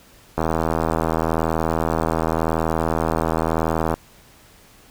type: click train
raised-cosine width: 1 ms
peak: -6 dBFS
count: 289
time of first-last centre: 0.38-3.94 s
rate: 80.9 Hz
effects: pink hiss -50 dBFS RMS until 4.9 s